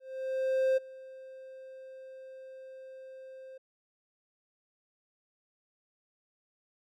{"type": "tone with ADSR envelope", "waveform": "triangle", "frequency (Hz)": 525, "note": "C5", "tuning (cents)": 6, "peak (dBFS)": -21, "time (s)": [0, 3.58], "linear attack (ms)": 770, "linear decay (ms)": 16, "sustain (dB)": -22, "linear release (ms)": 8, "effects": []}